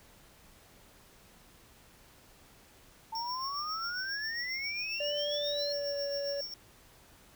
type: exponential sweep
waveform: sine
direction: up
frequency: 883 to 4299 Hz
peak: -35 dBFS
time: 3.12-5.73 s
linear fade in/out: 10 ms
type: tone with tremolo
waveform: square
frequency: 5480 Hz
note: F8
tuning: 34 cents flat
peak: -36 dBFS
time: 3.15-6.54 s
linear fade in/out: 2 ms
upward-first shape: sine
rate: 7.4 Hz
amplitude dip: 60%
type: tone with pitch glide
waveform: triangle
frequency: 585 to 565.4 Hz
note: D5 to C#5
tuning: -7 to +34 cents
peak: -31 dBFS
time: 5-6.41 s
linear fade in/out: 5 ms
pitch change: -59 cents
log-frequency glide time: 5.37-6.08 s
effects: pink hiss -59 dBFS RMS until 7.35 s